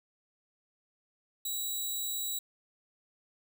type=tone; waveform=10% pulse; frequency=3886 Hz; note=B7; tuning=29 cents flat; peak=-25 dBFS; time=1.45-2.39 s; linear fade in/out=5 ms; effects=none